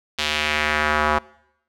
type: tone with band-pass filter sweep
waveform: square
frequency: 75.7 Hz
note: D#2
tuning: 47 cents flat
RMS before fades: -21 dBFS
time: 0.18-1.19 s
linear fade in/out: 10 ms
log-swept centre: 3500 to 1100 Hz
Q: 1.7
effects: noise-tail reverb RT60 0.8 s tail -23 dB re dry